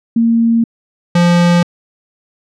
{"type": "tone pair in turn", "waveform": ["sine", "square"], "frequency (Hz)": [230.3, 173.79], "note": ["A#3", "F3"], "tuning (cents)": [-21, -8], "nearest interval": "perfect fourth", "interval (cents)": 487, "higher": "first", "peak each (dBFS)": -8, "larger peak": "neither", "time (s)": [[0.16, 0.64], [1.15, 1.63]], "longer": "neither", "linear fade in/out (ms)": 5, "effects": ["low-pass 6000 Hz 12 dB/octave"]}